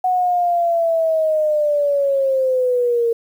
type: linear sweep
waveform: sine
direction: down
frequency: 740 to 459.9 Hz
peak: -14 dBFS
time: 0.04-3.13 s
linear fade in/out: 5 ms
effects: 8-bit